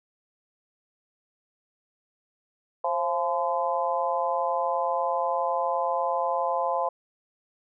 sine tone cluster, 530 / 687 / 855 / 1023 Hz, C5 / F5 / A5 / C6, +22 / -29 / -50 / -39 cents, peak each -29 dBFS, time 2.84-6.89 s, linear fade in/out 5 ms, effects none

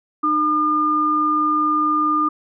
sine tone pair together, 304.1 / 1208.7 Hz, D#4 / D6, -40 / +49 cents, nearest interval 2 octaves, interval 2389 cents, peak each -22 / -16 dBFS, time 0.23-2.29 s, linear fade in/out 10 ms, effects none

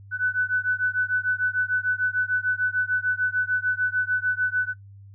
sine beating tone pair, 1494 / 1500.7 Hz, F#6 / F#6, +16 / +24 cents, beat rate 6.7 Hz, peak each -24 dBFS, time 0.11-4.74 s, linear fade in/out 50 ms, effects noise-tail reverb RT60 0.1 s tail -20 dB re dry + added 99 Hz sine -43 dBFS peak until 5.14 s

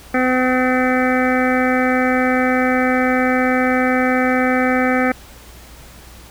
harmonic tone, 254.9 Hz, C4, 45 cents flat, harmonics 1 / 2 / 3 / 5 / 6 / 7 / 8 / 9, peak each -17 / -20 / -22 / -24 / -25 / -25 / -26 / -27 dBFS, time 0.14-5.12 s, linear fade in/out 5 ms, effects added 60 Hz sine -42 dBFS peak until 6.3 s + pink hiss -42 dBFS RMS until 6.3 s

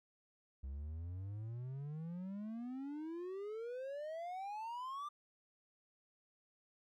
triangle exponential sweep, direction up, 65 to 1200 Hz, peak -40 dBFS, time 0.63-5.09 s, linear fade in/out 10 ms, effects none

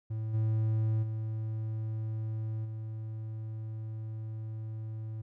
triangle tone with level steps, 110 Hz, A2, in tune, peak -30 / -24 / -30 / -34 dBFS, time 0.1-5.22 s, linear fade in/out 10 ms, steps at 0.33 / 1.02 / 2.64 s, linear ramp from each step 20 ms, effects none

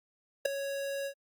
square tone with ADSR envelope, 554.4 Hz, C#5, in tune, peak -21 dBFS, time 0.45-1.14 s, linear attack 8 ms, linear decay 4 ms, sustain -13 dB, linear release 79 ms, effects Opus 48 kbps

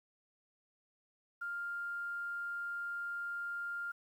sine tone with quantisation, 1400 Hz, F6, 4 cents sharp, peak -37 dBFS, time 1.41-3.92 s, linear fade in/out 10 ms, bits 11, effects none

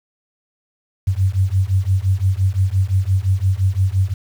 sine beating tone pair, 92.5 / 98.3 Hz, F#2 / G2, 0 / +5 cents, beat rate 5.8 Hz, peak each -17 dBFS, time 1.07-4.14 s, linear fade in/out 10 ms, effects 7-bit

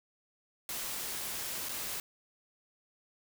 white noise with dropouts, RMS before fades -38 dBFS, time 0.69-2 s, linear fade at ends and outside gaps 1 ms, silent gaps 1.687-1.692 s, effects none

